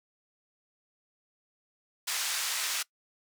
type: band-pass noise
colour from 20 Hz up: white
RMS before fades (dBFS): -32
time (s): 2.07-2.83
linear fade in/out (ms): 10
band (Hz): 1100 to 8200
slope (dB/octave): 12
effects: noise-tail reverb RT60 0.1 s tail -22 dB re dry